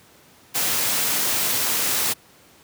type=noise; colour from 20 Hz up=white; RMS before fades=-22 dBFS; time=0.54-2.14 s; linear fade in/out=20 ms; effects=pink hiss -52 dBFS RMS until 2.63 s + high-pass 100 Hz 12 dB/octave